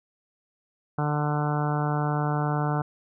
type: harmonic tone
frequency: 148.5 Hz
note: D3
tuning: 20 cents sharp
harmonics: 1 / 2 / 3 / 4 / 5 / 6 / 7 / 8 / 9 / 10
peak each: -25 / -33 / -35 / -37 / -32 / -35 / -37 / -39 / -36 / -40 dBFS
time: 0.98-2.82 s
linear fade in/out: 5 ms
effects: none